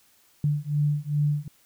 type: beating tone pair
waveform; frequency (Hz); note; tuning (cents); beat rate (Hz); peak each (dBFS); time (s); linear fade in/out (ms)
sine; 146.1 / 148.6; D3 / D3; -9 / +21; 2.5; -25; 0.44-1.48; 2
effects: white hiss -61 dBFS RMS until 1.65 s